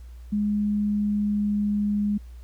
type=tone with pitch glide; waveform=sine; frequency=207.7 to 206.3 Hz; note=G#3 to G#3; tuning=0 to -11 cents; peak=-21 dBFS; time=0.32-2.18 s; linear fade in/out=10 ms; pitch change=-11 cents; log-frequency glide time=0.53-1.93 s; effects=added 60 Hz sine -39 dBFS peak until 2.43 s + pink hiss -61 dBFS RMS until 2.43 s